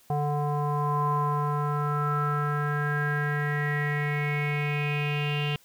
square tone with low-pass filter sweep, 146.83 Hz, D3, in tune, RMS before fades -27 dBFS, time 0.1-5.56 s, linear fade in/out 2 ms, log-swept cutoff 820 to 2900 Hz, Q 8.3, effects white hiss -59 dBFS RMS until 5.64 s

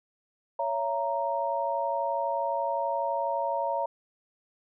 sine chord, A# diminished, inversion first, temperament just, 559.4 / 671.3 / 932.3 Hz, C#5 / E5 / A#5, +16 / +31 / 0 cents, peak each -31 / -32 / -29 dBFS, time 0.59-3.86 s, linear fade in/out 5 ms, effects none

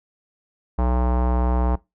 square tone with low-pass filter, 61.74 Hz, B1, in tune, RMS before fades -20 dBFS, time 0.78-1.76 s, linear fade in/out 10 ms, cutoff 930 Hz, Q 2.4, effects noise-tail reverb RT60 0.2 s tail -21 dB re dry

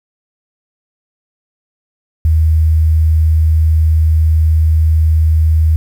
sine tone, 79.2 Hz, D#2, 31 cents sharp, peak -7 dBFS, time 2.25-5.76 s, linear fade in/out 0 ms, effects 7-bit

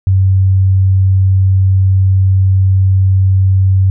sine tone, 95.3 Hz, G2, 48 cents flat, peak -6 dBFS, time 0.07-3.9 s, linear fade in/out 0 ms, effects none

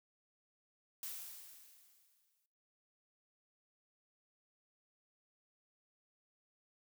blue noise with exponential decay, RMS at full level -43 dBFS, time 1.03-2.46 s, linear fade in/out 1 ms, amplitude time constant 310 ms, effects noise-tail reverb RT60 0.9 s tail -21 dB re dry

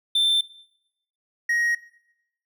triangle tone pair in turn, 3557 / 1884.3 Hz, A7 / A#6, +18 / +18 cents, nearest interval major seventh, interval 1100 cents, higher first, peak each -16 / -18 dBFS, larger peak first, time 0.15-0.41 / 1.49-1.75 s, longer neither, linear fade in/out 5 ms, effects noise-tail reverb RT60 0.8 s tail -19 dB re dry

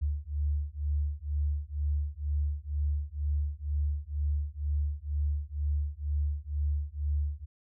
sine beating tone pair, 72.3 / 74.4 Hz, D2 / D2, -27 / +23 cents, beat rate 2.1 Hz, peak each -31 / -31 dBFS, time 0.01-7.46 s, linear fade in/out 20 ms, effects none

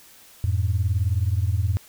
sine beating tone pair, 87.31 / 106.31 Hz, F2 / G#2, 0 / +41 cents, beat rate 19 Hz, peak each -21 / -22 dBFS, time 0.44-1.77 s, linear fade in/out 0 ms, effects tanh soft clip ceiling -12 dBFS + white hiss -50 dBFS RMS until 1.88 s

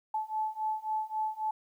sine beating tone pair, 865 / 868.7 Hz, A5 / A5, -30 / -22 cents, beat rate 3.7 Hz, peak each -34 / -33 dBFS, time 0.14-1.51 s, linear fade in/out 5 ms, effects 11-bit

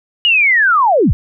sine linear sweep, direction down, 2917 to 30.87 Hz, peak -8 dBFS, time 0.25-1.13 s, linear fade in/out 0 ms, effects none

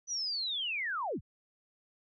sine linear sweep, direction down, 6020 to 30.87 Hz, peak -32 dBFS, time 0.07-1.21 s, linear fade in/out 50 ms, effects none

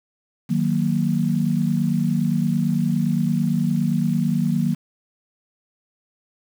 sine chord, D# minor, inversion none, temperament equal, 155.56 / 185 / 233.1 Hz, D#3 / F#3 / A#3, 0 / 0 / 0 cents, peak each -22 dBFS, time 0.49-4.75 s, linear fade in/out 20 ms, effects 7-bit

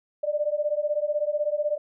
sine beating tone pair, 587.3 / 603.3 Hz, D5 / D5, 0 / +46 cents, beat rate 16 Hz, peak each -26 dBFS, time 0.23-1.78 s, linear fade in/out 10 ms, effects none

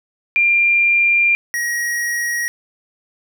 sine / square tone pair in turn, 2388 / 1895.4 Hz, D7 / A#6, +28 / +28 cents, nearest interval major third, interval 400 cents, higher first, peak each -11 / -19 dBFS, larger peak first, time 0.36-1.35 / 1.54-2.48 s, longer first, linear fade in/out 0 ms, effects none

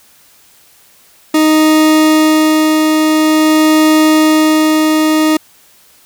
40% pulse tone with tremolo, 311.1 Hz, D#4, in tune, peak -5 dBFS, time 1.34-5.37 s, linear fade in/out 5 ms, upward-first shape sine, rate 0.48 Hz, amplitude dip 25%, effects white hiss -46 dBFS RMS until 6.05 s

